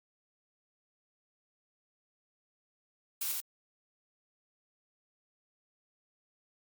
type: noise with echo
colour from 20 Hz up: blue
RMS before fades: -34 dBFS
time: 3.21-3.32 s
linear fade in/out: 5 ms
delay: 86 ms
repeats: 1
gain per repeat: -2 dB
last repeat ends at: 3.406 s
effects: Opus 48 kbps